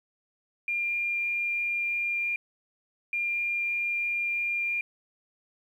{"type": "tone pair in turn", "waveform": "sine", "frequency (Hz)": [2399, 2399], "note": ["D7", "D7"], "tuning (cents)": [36, 36], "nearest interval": "unison", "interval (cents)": 0, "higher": "neither", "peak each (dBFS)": [-26, -26], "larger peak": "neither", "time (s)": [[0.68, 2.36], [3.13, 4.81]], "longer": "neither", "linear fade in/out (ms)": 2, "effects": ["10-bit"]}